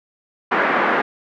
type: band-pass noise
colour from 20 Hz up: white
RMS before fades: -18 dBFS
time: 0.51-1.02 s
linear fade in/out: 10 ms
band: 230 to 1800 Hz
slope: 24 dB/octave
effects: none